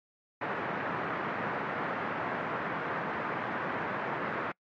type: band-pass noise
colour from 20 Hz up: white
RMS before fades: -34 dBFS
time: 0.41-4.52 s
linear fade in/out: 5 ms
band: 120 to 1700 Hz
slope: 24 dB/octave
effects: noise-tail reverb RT60 0.1 s tail -26 dB re dry + MP3 48 kbps